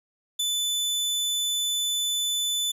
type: tone with ADSR envelope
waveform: sawtooth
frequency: 3500 Hz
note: A7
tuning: 10 cents flat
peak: -19 dBFS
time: 0.39-2.72 s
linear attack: 9 ms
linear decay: 10 ms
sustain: -2 dB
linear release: 11 ms
effects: resampled to 32000 Hz + 10-bit